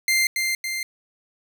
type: tone with echo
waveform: sawtooth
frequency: 2093 Hz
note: C7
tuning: in tune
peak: -14 dBFS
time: 0.08-0.27 s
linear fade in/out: 2 ms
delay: 280 ms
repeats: 2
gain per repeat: -4 dB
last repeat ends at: 0.83 s
effects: none